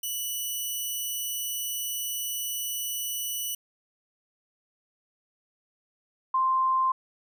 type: tone pair in turn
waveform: 5% pulse / sine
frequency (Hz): 2960 / 1046.5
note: F#7 / C6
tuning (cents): 0 / 0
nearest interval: octave + tritone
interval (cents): 1800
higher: first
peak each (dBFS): -21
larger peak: neither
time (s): 0.03-3.55 / 6.34-6.92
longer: first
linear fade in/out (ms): 5
effects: none